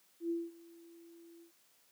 sine tone with ADSR envelope, 337 Hz, E4, 38 cents sharp, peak -31 dBFS, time 0.2-1.52 s, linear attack 100 ms, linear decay 210 ms, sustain -23 dB, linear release 100 ms, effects white hiss -69 dBFS RMS until 1.91 s + high-pass 150 Hz 12 dB/octave

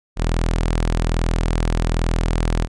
sawtooth tone, 41.2 Hz, E1, in tune, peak -13 dBFS, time 0.16-2.68 s, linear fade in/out 50 ms, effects resampled to 22050 Hz

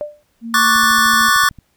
sine tone with exponential decay, 594 Hz, D5, 20 cents sharp, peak -17 dBFS, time 0.01-0.23 s, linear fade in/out 0 ms, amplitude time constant 46 ms
sine tone with pitch glide, 230 to 228.4 Hz, A#3 to A#3, -23 to -35 cents, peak -24 dBFS, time 0.41-1.31 s, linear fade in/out 50 ms, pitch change -12 cents, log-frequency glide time 0.6-0.72 s
square chord, D major seventh, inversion third, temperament equal, 1108.7 / 1174.7 / 1480 / 1760 Hz, C#6 / D6 / F#6 / A6, 0 / 0 / 0 / 0 cents, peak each -17 dBFS, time 0.54-1.49 s, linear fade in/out 2 ms
click train, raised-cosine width 5 ms, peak -25 dBFS, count 12, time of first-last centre 0.76-1.587 s, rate 13.3 Hz
effects pink hiss -62 dBFS RMS until 1.76 s

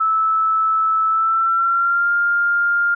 sine tone with pitch glide, 1309 to 1403 Hz, E6 to F6, -13 to +8 cents, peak -14 dBFS, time 0-2.95 s, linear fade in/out 10 ms, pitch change +121 cents, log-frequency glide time 1.08-2.11 s, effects none

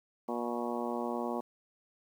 harmonic tone with a mistuned harmonic, 119.4 Hz, A#2, 42 cents sharp, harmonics 2 / 3 / 4 / 5 / 6 / 7 / 8 / 9, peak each -37 / -39 / -40 / -41 / -42 / -42 / -43 / -44 dBFS, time 0.28-1.41 s, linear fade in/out 10 ms, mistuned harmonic 9, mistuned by +48 cents, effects 10-bit

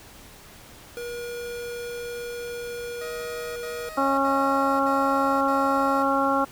square tone, 478.7 Hz, A#4, 46 cents sharp, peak -32 dBFS, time 0.97-3.89 s, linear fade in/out 0 ms
20% pulse tone bursts, 629 Hz, D#5, 19 cents sharp, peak -32 dBFS, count 5, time 3.01-6.028 s, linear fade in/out 5 ms, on 550 ms, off 67 ms
harmonic tone, 273.6 Hz, C#4, 23 cents flat, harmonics 1 / 2 / 3 / 4 / 5, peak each -26 / -26 / -26 / -26 / -26 dBFS, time 3.97-6.45 s, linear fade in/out 10 ms
effects pink hiss -47 dBFS RMS until 6.51 s

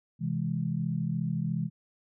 sine chord, C augmented, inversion none, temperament equal, 130.81 / 164.81 / 207.7 Hz, C3 / E3 / G#3, 0 / 0 / 0 cents, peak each -33 / -30 / -34 dBFS, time 0.19-1.7 s, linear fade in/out 50 ms, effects none

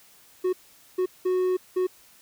triangle tone bursts at uneven times, 367.7 Hz, F#4, 11 cents flat, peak -19 dBFS, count 4, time 0.44-0.53 / 0.98-1.06 / 1.25-1.57 / 1.76-1.87 s, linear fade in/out 10 ms, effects white hiss -55 dBFS RMS until 2.21 s

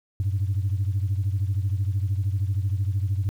sine beating tone pair, 95 / 108 Hz, F#2 / A2, +46 / -32 cents, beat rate 13 Hz, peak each -22 / -26 dBFS, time 0.2-3.29 s, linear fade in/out 0 ms, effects tanh soft clip ceiling -17 dBFS + 9-bit

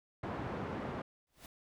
pink band-pass noise, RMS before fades -40 dBFS, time 0.23-1.02 s, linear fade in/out 5 ms, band 100 to 1300 Hz, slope 12 dB/octave
pink noise with exponential growth, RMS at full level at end -48 dBFS, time 1.27-1.46 s, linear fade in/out 1 ms, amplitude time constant 40 ms
effects none

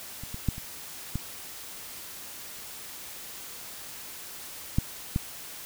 clicks, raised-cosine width 5 ms, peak -27 / -24 / -12 / -27 / -17 / -10 / -13 dBFS, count 7, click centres 0.236 / 0.344 / 0.487 / 0.581 / 1.156 / 4.785 / 5.161 s, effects white hiss -42 dBFS RMS until 5.65 s

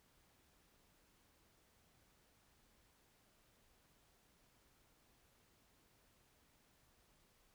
silence, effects pink hiss -73 dBFS RMS until 7.54 s

